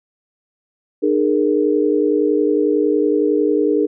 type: chord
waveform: sine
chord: D# suspended fourth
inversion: none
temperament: equal with one note detuned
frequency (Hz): 303.1 / 415.3 / 466.2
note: D#4 / G#4 / A#4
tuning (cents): -45 / 0 / 0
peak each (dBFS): -17 / -17 / -19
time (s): 1.02-3.87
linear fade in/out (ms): 20
effects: none